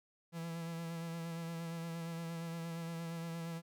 45% pulse tone with vibrato, 166.5 Hz, E3, 18 cents sharp, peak -40 dBFS, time 0.32-3.62 s, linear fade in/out 50 ms, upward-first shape sine, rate 8.6 Hz, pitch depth 25 cents each way, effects none

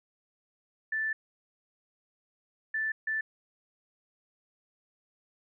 sine tone bursts at uneven times, 1760 Hz, A6, in tune, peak -28 dBFS, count 3, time 0.92-1.13 / 2.74-2.92 / 3.07-3.21 s, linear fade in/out 5 ms, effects none

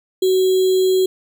sine tone with sample-and-hold, 374.6 Hz, F#4, 21 cents sharp, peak -12 dBFS, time 0.22-1.06 s, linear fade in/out 5 ms, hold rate 3675 Hz, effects none

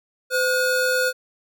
square tone pair together, 510 / 1441.5 Hz, C5 / F#6, -44 / -46 cents, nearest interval octave + tritone, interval 1798 cents, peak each -22 dBFS, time 0.3-1.13 s, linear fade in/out 50 ms, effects none

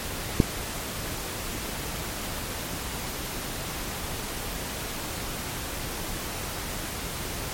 click, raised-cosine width 3 ms, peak -3 dBFS, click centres 0.402 s, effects pink hiss -33 dBFS RMS until 7.53 s + MP3 64 kbps

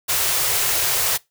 white band-stop noise, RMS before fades -20 dBFS, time 0.08-1.18 s, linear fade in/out 20 ms, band 160 to 340 Hz, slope 96 dB/octave, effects noise-tail reverb RT60 0.2 s tail -22 dB re dry

